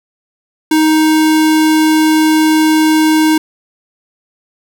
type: tone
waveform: square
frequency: 312.8 Hz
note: D#4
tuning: 9 cents sharp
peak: -8 dBFS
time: 0.71-3.38 s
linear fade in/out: 5 ms
effects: none